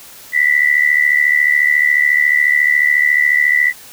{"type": "tone with amplitude modulation", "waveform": "sine", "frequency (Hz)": 1975.5, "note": "B6", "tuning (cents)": 0, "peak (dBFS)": -6, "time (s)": [0.32, 3.73], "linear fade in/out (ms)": 50, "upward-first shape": "sine", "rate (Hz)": 74.1, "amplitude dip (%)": 80, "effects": ["white hiss -38 dBFS RMS until 3.92 s"]}